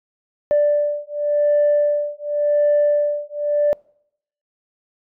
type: beating tone pair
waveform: sine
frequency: 587.3 / 588.2 Hz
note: D5 / D5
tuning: 0 / +3 cents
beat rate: 0.9 Hz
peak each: -17 dBFS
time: 0.51-3.73 s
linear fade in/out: 0 ms
effects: noise-tail reverb RT60 0.7 s tail -26 dB re dry + tanh soft clip ceiling -9 dBFS